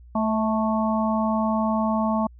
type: harmonic tone with a mistuned harmonic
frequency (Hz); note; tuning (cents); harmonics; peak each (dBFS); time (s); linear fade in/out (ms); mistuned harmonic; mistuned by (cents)
220; A3; 0; 1 / 3 / 4 / 5; -22 / -27 / -28 / -29; 0.15-2.27; 5; 3; -23
effects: added 60 Hz sine -44 dBFS peak until 2.39 s